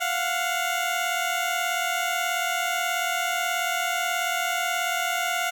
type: tone pair together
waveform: 15% pulse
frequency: 692.6 / 731 Hz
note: F5 / F#5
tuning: -15 / -21 cents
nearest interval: minor second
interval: 94 cents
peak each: -20 / -21 dBFS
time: 0-5.51 s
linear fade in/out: 20 ms
effects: none